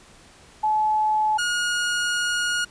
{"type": "tone pair in turn", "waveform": ["sine", "sawtooth"], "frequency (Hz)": [859, 1437.6], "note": ["A5", "F6"], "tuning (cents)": [-42, 50], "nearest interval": "major sixth", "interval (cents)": 892, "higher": "second", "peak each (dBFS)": -18, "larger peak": "neither", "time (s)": [[0.63, 1.38], [1.38, 2.65]], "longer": "second", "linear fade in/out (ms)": 10, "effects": ["pink hiss -50 dBFS RMS until 2.7 s", "resampled to 22050 Hz"]}